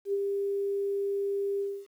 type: tone with ADSR envelope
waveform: sine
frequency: 398.7 Hz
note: G4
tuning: 29 cents sharp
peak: -24 dBFS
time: 0.05-1.87 s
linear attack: 81 ms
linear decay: 40 ms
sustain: -3 dB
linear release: 270 ms
effects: 10-bit